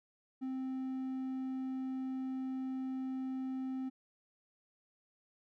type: tone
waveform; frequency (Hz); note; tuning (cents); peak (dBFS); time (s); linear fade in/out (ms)
triangle; 261.6; C4; 0; -34; 0.41-3.9; 20
effects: none